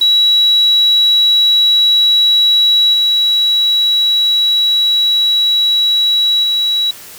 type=tone with level steps; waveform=sine; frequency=3900 Hz; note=B7; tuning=23 cents flat; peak=-7 / -9 / -11 dBFS; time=0.01-6.91 s; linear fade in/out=5 ms; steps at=2.93 / 6.43 s; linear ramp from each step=10 ms; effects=white hiss -34 dBFS RMS until 7.18 s